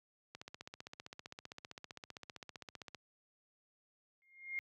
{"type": "click train", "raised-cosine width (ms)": 0.2, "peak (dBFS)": -30, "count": 41, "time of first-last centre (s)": [0.35, 2.947], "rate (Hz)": 15.4}
{"type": "tone with exponential growth", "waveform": "sine", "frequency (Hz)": 2129, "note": "C7", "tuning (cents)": 30, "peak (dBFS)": -34, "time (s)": [4.22, 4.59], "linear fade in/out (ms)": 0, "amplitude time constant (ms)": 80}
{"effects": ["high-pass 80 Hz 12 dB/octave"]}